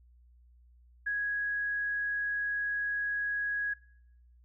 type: tone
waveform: sine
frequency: 1661.2 Hz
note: G#6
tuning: in tune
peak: -29 dBFS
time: 1.06-3.74 s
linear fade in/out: 10 ms
effects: noise-tail reverb RT60 0.8 s tail -23 dB re dry + added 60 Hz sine -57 dBFS peak until 4.44 s